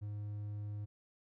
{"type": "tone", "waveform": "triangle", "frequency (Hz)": 103.83, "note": "G#2", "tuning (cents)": 0, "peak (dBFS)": -37, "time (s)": [0.01, 0.86], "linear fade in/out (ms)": 20, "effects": []}